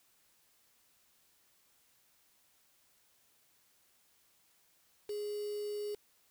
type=tone with quantisation; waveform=sine; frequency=415.3 Hz; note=G#4; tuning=in tune; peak=-36 dBFS; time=5.09-5.95 s; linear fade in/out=5 ms; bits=8; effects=white hiss -70 dBFS RMS until 6.3 s